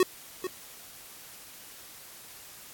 square tone with echo, 370 Hz, F#4, in tune, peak -19 dBFS, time 0-0.03 s, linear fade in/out 2 ms, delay 440 ms, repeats 1, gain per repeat -11 dB, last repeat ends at 0.47 s, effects white hiss -48 dBFS RMS until 2.73 s + AAC 64 kbps

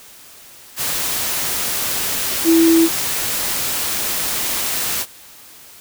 sine tone in noise, 329.6 Hz, E4, in tune, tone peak -9 dBFS, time 2.44-2.89 s, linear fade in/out 50 ms, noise white, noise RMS -21 dBFS, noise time 0.76-5.06 s, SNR +9 dB, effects white hiss -42 dBFS RMS until 5.8 s

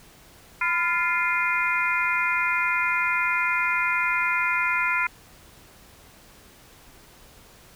harmonic tone with a mistuned harmonic, 349.2 Hz, F4, in tune, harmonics 3 / 4 / 5 / 6 / 7, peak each -28 / -26 / -34 / -26 / -27 dBFS, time 0.61-5.07 s, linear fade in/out 5 ms, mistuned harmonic 3, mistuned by -72 cents, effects pink hiss -51 dBFS RMS until 7.75 s

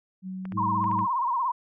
sine tone with pitch glide, 187.3 to 189.15 Hz, F#3 to F#3, +21 to +38 cents, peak -32 dBFS, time 0.22-1.08 s, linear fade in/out 50 ms, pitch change +17 cents, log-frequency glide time 0.42-0.58 s
clicks, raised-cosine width 0.5 ms, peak -27 dBFS, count 5, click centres 0.454 / 0.522 / 0.842 / 0.914 / 0.991 s
harmonic tone, 106.3 Hz, G#2, 41 cents sharp, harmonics 1 / 2 / 3, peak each -32 / -35 / -37 dBFS, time 0.51-1.07 s, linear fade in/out 50 ms
sine tone with vibrato, 1005 Hz, B5, 30 cents sharp, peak -23 dBFS, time 0.57-1.52 s, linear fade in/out 10 ms, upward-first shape sine, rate 17 Hz, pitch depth 130 cents each way
effects none

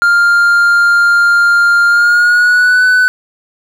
triangle tone with pitch glide, 1400 to 1500.5 Hz, F6 to F#6, +4 to +24 cents, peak -4 dBFS, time 0.02-3.08 s, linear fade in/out 0 ms, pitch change +120 cents, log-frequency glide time 1.88-2.85 s, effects none

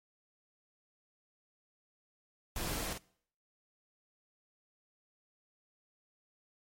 pink noise with echo, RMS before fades -38 dBFS, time 2.56-2.93 s, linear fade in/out 2 ms, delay 48 ms, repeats 1, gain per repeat -5 dB, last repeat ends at 2.978 s, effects noise-tail reverb RT60 0.6 s tail -23 dB re dry + MP3 64 kbps

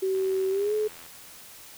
sine tone with pitch glide, 380.7 to 427.3 Hz, F#4 to G#4, +49 to +49 cents, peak -23 dBFS, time 0.02-0.88 s, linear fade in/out 10 ms, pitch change +200 cents, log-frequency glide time 0.5-0.74 s
click train, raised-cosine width 0.3 ms, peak -32 dBFS, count 77, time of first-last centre 0.15-1.063 s, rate 83.2 Hz
effects white hiss -47 dBFS RMS until 1.77 s

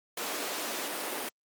pink high-pass noise, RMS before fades -35 dBFS, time 0.17-1.29 s, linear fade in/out 5 ms, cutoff 290 Hz, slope 24 dB/octave, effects Opus 48 kbps

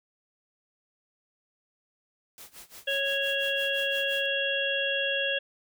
white noise with tremolo, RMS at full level -45 dBFS, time 2.38-4.26 s, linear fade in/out 0 ms, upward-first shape sine, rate 5.8 Hz, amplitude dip 90%
harmonic tone, 552 Hz, C#5, 7 cents flat, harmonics 1 / 3 / 5 / 6, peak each -31 / -31 / -31 / -31 dBFS, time 2.87-5.39 s, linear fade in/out 10 ms
effects none

